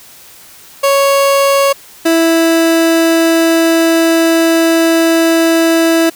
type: tone pair in turn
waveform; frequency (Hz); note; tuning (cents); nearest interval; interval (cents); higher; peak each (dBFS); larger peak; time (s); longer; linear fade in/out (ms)
30% pulse; 554.4 / 329.1; C#5 / E4; 0 / -3; major sixth; 903; first; -5; neither; 0.83-1.73 / 2.05-6.1; second; 10
effects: white hiss -38 dBFS RMS until 6.15 s